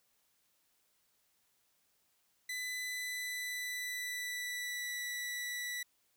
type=tone with pitch glide; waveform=sawtooth; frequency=2000 to 1961.1 Hz; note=B6 to B6; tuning=+21 to -13 cents; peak=-34 dBFS; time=2.49-5.83 s; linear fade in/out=5 ms; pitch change=-34 cents; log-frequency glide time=2.83-5.03 s; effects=white hiss -75 dBFS RMS until 6.16 s